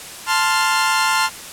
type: chord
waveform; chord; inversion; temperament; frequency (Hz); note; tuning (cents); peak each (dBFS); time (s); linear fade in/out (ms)
sawtooth; F major; first; equal; 880 / 1046.5 / 1396.9; A5 / C6 / F6; 0 / 0 / 0; -16; 0.26-1.3; 50
effects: white hiss -34 dBFS RMS until 1.52 s + low-pass 11000 Hz 12 dB/octave